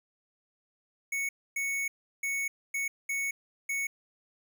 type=tone bursts at uneven times; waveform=square; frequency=2217 Hz; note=C#7; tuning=in tune; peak=-30 dBFS; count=6; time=1.12-1.29 / 1.56-1.88 / 2.23-2.48 / 2.74-2.88 / 3.09-3.31 / 3.69-3.87 s; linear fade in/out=5 ms; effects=none